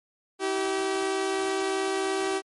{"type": "tone pair together", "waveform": "sawtooth", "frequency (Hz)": [322.2, 385.3], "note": ["E4", "G4"], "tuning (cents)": [-39, -30], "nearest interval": "minor third", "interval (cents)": 309, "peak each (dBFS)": [-29, -22], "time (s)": [0.39, 2.42], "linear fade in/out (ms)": 50, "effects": ["MP3 48 kbps"]}